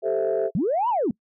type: chord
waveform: sine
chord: A minor seventh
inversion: third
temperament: equal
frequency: 392 / 440 / 523.3 / 659.3 Hz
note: G4 / A4 / C5 / E5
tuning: 0 / 0 / 0 / 0 cents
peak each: -26 / -24 / -27 / -24 dBFS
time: 0.02-0.51 s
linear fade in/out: 50 ms
type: linear two-way sweep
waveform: sine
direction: up then down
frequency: 139.7 to 1005 to 189.3 Hz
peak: -19 dBFS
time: 0.55-1.11 s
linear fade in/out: 2 ms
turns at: 0.89 s
effects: noise-tail reverb RT60 0.1 s tail -25 dB re dry + tanh soft clip ceiling -14 dBFS